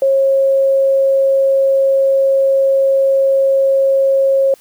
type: tone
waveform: sine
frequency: 542 Hz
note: C#5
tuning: 39 cents flat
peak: -9 dBFS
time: 0.02-4.54 s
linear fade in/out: 2 ms
effects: white hiss -48 dBFS RMS until 4.6 s